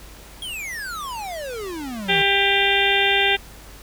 square exponential sweep, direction down, 3312 to 148 Hz, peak -29 dBFS, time 0.42-2.22 s, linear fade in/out 2 ms
harmonic tone, 396.7 Hz, G4, 21 cents sharp, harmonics 1 / 2 / 4 / 5 / 6 / 7 / 8 / 9, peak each -24 / -24 / -24 / -24 / -24 / -24 / -24 / -24 dBFS, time 2.08-3.37 s, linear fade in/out 20 ms
effects added 50 Hz sine -44 dBFS peak until 3.82 s + pink hiss -44 dBFS RMS until 3.82 s

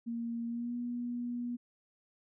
sine tone with pitch glide, 233.1 to 241.6 Hz, A#3 to B3, 0 to -38 cents, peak -34 dBFS, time 0.06-1.57 s, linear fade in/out 20 ms, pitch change +62 cents, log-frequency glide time 0.47-0.75 s, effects none

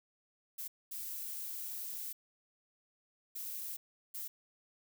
violet noise bursts at uneven times, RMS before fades -42 dBFS, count 4, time 0.58-0.68 / 0.91-2.13 / 3.35-3.77 / 4.14-4.28 s, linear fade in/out 10 ms, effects none

